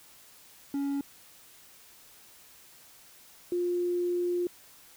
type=tone pair in turn; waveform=triangle / sine; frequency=280 / 352.8 Hz; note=C#4 / F4; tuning=+18 / +18 cents; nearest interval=major third; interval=400 cents; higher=second; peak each=-26 dBFS; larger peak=neither; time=0.74-1.01 / 3.52-4.47 s; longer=second; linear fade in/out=2 ms; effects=white hiss -55 dBFS RMS until 4.96 s